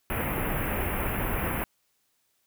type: band-stop noise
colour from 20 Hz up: pink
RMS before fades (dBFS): -29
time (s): 0.1-1.64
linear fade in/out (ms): 0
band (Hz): 2700 to 11000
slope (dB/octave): 48
effects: white hiss -72 dBFS RMS until 2.46 s